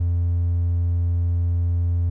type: tone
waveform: triangle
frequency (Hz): 86.5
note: F2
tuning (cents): -16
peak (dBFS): -15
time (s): 0-2.1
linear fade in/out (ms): 10
effects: tanh soft clip ceiling -13 dBFS